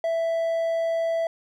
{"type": "tone", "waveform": "triangle", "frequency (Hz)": 661, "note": "E5", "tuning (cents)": 5, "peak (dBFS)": -20, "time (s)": [0.04, 1.27], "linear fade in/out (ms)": 2, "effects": []}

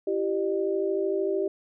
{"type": "tone cluster", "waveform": "sine", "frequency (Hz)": [336.3, 389.5, 606], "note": ["E4", "G4", "D#5"], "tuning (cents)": [35, -11, -46], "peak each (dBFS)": [-31, -25, -32], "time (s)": [0.07, 1.48], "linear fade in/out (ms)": 5, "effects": []}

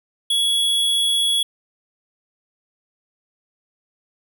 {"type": "tone", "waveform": "square", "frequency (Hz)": 3361, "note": "G#7", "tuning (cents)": 20, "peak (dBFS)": -17, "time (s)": [0.3, 1.43], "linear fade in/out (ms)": 5, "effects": []}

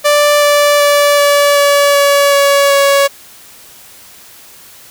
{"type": "tone with pitch steps", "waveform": "sawtooth", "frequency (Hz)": [587, 582.9, 578.9, 574.9, 570.9, 567, 563.1, 559.2], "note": ["D5", "D5", "D5", "D5", "D5", "C#5", "C#5", "C#5"], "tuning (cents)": [-1, -13, -25, -37, -49, 39, 27, 15], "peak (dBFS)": -3, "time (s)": [0.04, 3.08], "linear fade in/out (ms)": 20, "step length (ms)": 380, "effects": ["white hiss -38 dBFS RMS until 4.9 s"]}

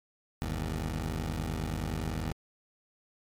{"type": "tone pair together", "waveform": "15% pulse", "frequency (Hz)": [50.11, 79.7], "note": ["G1", "D#2"], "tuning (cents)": [39, 42], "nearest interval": "minor sixth", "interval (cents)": 803, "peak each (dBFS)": -28, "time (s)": [0.42, 2.32], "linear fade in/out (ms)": 0, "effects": ["MP3 96 kbps"]}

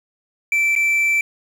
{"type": "tone with dropouts", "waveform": "triangle", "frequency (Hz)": 2332, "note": "D7", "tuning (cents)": -13, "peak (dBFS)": -13, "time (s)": [0.52, 1.21], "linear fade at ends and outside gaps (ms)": 2, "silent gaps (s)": [0.753, 0.761], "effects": ["7-bit"]}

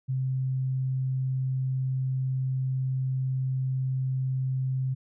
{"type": "tone", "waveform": "sine", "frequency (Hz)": 131, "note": "C3", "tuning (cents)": 2, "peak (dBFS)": -25, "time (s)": [0.08, 4.95], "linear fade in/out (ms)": 20, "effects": []}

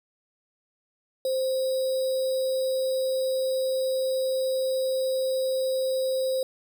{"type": "tone with sample-and-hold", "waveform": "sine", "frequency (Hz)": 523.3, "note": "C5", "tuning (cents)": 0, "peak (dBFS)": -23, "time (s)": [1.25, 6.43], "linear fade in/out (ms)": 2, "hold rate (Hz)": 4410, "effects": []}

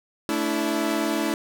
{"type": "chord", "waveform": "sawtooth", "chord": "A suspended fourth", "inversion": "none", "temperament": "equal with one note detuned", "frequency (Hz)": [220, 289.5, 329.6], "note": ["A3", "D4", "E4"], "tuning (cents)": [0, -25, 0], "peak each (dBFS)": [-25, -23, -22], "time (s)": [0.29, 1.34], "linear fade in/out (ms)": 0, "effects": []}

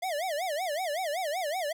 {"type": "tone with vibrato", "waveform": "square", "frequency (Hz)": 662, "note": "E5", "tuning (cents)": 7, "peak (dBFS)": -30, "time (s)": [0.02, 1.73], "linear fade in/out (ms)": 10, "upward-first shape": "sine", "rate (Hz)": 5.3, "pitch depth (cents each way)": 250, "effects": []}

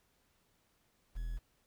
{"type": "tone with quantisation", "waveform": "triangle", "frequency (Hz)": 41.2, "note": "E1", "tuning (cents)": 0, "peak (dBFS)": -34, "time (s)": [1.15, 1.39], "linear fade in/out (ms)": 20, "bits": 10, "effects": ["pink hiss -74 dBFS RMS until 1.66 s"]}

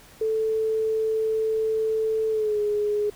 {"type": "tone with pitch glide", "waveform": "sine", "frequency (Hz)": [440, 417], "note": ["A4", "G#4"], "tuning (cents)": [0, 7], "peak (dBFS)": -21, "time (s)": [0.21, 3.1], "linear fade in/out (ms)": 5, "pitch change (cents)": -93, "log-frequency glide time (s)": [2.3, 2.6], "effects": ["pink hiss -50 dBFS RMS until 3.15 s"]}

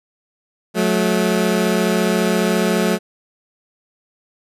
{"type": "tone pair together", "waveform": "20% pulse", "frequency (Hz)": [182.3, 216.8], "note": ["F#3", "A3"], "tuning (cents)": [-25, -25], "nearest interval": "minor third", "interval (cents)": 300, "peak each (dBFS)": -13, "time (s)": [0.74, 2.99], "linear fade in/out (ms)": 50, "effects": ["resampled to 32000 Hz"]}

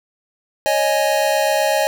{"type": "chord", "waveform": "square", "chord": "C# suspended second", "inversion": "none", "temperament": "equal", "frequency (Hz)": [554.4, 622.3, 830.6], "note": ["C#5", "D#5", "G#5"], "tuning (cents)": [0, 0, 0], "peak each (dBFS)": [-21, -19, -21], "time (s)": [0.66, 1.87], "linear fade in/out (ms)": 0, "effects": []}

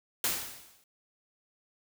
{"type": "noise with exponential decay", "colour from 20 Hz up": "white", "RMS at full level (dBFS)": -27, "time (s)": [0.24, 0.84], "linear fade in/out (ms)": 2, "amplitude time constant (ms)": 130, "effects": []}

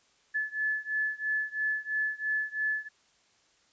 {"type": "beating tone pair", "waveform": "sine", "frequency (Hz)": [1726, 1729], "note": ["A6", "A6"], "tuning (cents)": [-34, -31], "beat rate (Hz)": 3, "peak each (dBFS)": [-31, -32], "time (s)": [0.34, 2.89], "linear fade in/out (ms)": 20, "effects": ["white hiss -66 dBFS RMS until 3.72 s", "resampled to 16000 Hz"]}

